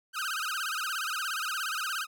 sawtooth tone with vibrato, 1399 Hz, F6, 3 cents sharp, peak -27 dBFS, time 0.13-2.07 s, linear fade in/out 50 ms, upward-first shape sine, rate 17 Hz, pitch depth 220 cents each way, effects none

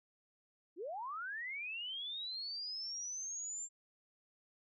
sine linear sweep, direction up, 298.9 to 7400 Hz, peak -40 dBFS, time 0.76-3.69 s, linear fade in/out 50 ms, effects none

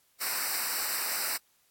white noise with comb filter, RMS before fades -31 dBFS, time 0.2-1.38 s, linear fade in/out 20 ms, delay 0.3 ms, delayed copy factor -1, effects white hiss -68 dBFS RMS until 1.7 s + AAC 64 kbps

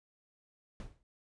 brown noise with exponential decay, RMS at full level -38 dBFS, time 0.8-1.03 s, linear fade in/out 1 ms, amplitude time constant 50 ms, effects resampled to 22050 Hz

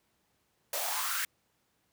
white noise with high-pass filter sweep, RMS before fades -33 dBFS, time 0.73-1.25 s, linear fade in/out 2 ms, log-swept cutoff 560 to 1700 Hz, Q 5.2, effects pink hiss -74 dBFS RMS until 1.92 s + high-pass 80 Hz 12 dB/octave

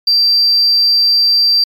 sine tone with amplitude modulation, 4700 Hz, D8, 1 cent sharp, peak -5 dBFS, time 0.07-1.64 s, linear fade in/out 5 ms, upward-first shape sine, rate 196 Hz, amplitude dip 30%, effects tanh soft clip ceiling -4 dBFS + MP3 96 kbps

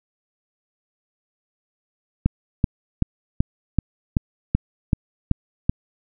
click train, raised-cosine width 5 ms, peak -4 dBFS, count 10, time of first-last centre 2.26-5.695 s, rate 2.62 Hz, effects none

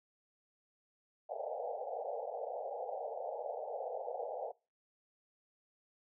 pink band-pass noise, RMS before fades -41 dBFS, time 1.29-4.52 s, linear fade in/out 10 ms, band 460 to 820 Hz, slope 96 dB/octave, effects noise-tail reverb RT60 0.3 s tail -24 dB re dry

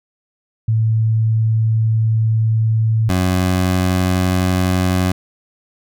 sine / 20% pulse tone pair in turn, 111.2 / 91.9 Hz, A2 / F#2, +19 / -11 cents, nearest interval minor third, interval 330 cents, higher first, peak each -12 / -9 dBFS, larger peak second, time 0.68-3.09 / 3.09-5.12 s, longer first, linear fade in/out 5 ms, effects none

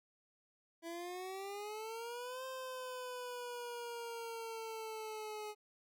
25% pulse exponential two-way sweep, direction up then down, 330 to 523.3 to 420.7 Hz, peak -39 dBFS, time 0.82-5.55 s, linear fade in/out 50 ms, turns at 2.45 s, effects none

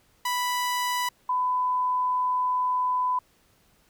sawtooth / sine tone pair in turn, 987.8 / 1002.2 Hz, B5 / B5, 0 / +25 cents, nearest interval unison, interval 25 cents, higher second, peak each -21 / -22 dBFS, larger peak first, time 0.25-1.09 / 1.29-3.19 s, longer second, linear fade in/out 5 ms, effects pink hiss -63 dBFS RMS until 3.89 s

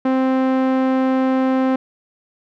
sawtooth tone with low-pass filter, 261.6 Hz, C4, in tune, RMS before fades -17 dBFS, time 0.05-1.76 s, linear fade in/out 5 ms, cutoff 1500 Hz, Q 0.54, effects none

